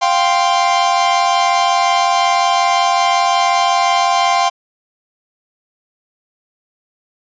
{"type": "chord", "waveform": "45% pulse", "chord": "F suspended second", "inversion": "none", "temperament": "equal", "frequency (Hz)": [698.5, 784, 1046.5], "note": ["F5", "G5", "C6"], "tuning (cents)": [0, 0, 0], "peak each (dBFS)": -16, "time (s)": [0.01, 4.5], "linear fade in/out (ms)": 20, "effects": ["resampled to 16000 Hz"]}